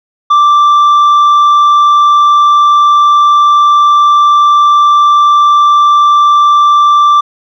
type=tone with tanh clipping; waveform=sine; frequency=1174.7 Hz; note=D6; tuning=in tune; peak=-4 dBFS; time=0.3-7.21 s; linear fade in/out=10 ms; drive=4 dB; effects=none